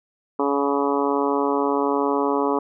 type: harmonic tone with a mistuned harmonic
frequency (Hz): 141.2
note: C#3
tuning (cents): +32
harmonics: 2 / 3 / 4 / 5 / 6 / 7 / 8 / 9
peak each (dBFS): -24 / -23 / -29 / -31 / -28 / -27 / -29 / -34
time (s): 0.39-2.59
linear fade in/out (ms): 5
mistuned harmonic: 9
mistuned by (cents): -23
effects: none